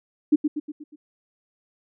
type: tone with echo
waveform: sine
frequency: 299.4 Hz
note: D4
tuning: 33 cents sharp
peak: -12 dBFS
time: 0.32-0.36 s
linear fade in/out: 10 ms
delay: 120 ms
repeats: 5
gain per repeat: -6 dB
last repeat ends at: 0.96 s
effects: none